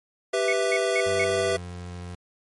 square chord, E minor, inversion first, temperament equal, 392 / 493.9 / 659.3 Hz, G4 / B4 / E5, 0 / 0 / 0 cents, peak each -27 dBFS, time 0.33-1.57 s, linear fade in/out 10 ms
sine tone bursts, 2200 Hz, C#7, 14 cents flat, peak -23 dBFS, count 4, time 0.48-1.242 s, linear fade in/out 2 ms, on 48 ms, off 190 ms
30% pulse tone with pitch glide, 95 to 88.64 Hz, F#2 to F2, +46 to +26 cents, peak -32 dBFS, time 1.06-2.15 s, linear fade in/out 5 ms, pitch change -120 cents, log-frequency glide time 1.46-1.56 s
effects MP3 48 kbps

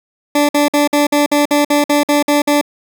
20% pulse tone bursts, 291.7 Hz, D4, 12 cents flat, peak -5 dBFS, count 12, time 0.35-2.613 s, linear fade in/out 5 ms, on 140 ms, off 53 ms, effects none

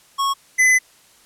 square tone pair in turn, 1100 / 2019 Hz, C#6 / B6, -14 / +38 cents, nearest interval major seventh, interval 1052 cents, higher second, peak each -18 / -12 dBFS, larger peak second, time 0.18-0.34 / 0.58-0.79 s, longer second, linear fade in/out 20 ms, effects white hiss -52 dBFS RMS until 1.25 s + low-pass 11000 Hz 12 dB/octave

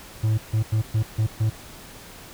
triangle tone bursts at uneven times, 109.4 Hz, A2, 9 cents flat, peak -16 dBFS, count 6, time 0.23-0.38 / 0.53-0.63 / 0.72-0.82 / 0.94-1.03 / 1.18-1.27 / 1.4-1.5 s, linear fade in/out 10 ms, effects pink hiss -43 dBFS RMS until 2.33 s

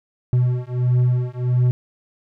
triangle beating tone pair, 123.6 / 125.1 Hz, B2 / B2, +2 / +23 cents, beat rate 1.5 Hz, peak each -17 dBFS, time 0.33-1.71 s, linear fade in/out 0 ms, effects none

